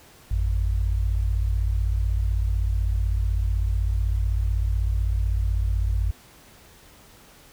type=tone pair together; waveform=sine; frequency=54.07 / 90 Hz; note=A1 / F#2; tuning=-30 / -47 cents; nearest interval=major sixth; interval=883 cents; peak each=-21 / -26 dBFS; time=0.31-6.11 s; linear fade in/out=5 ms; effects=pink hiss -51 dBFS RMS until 7.52 s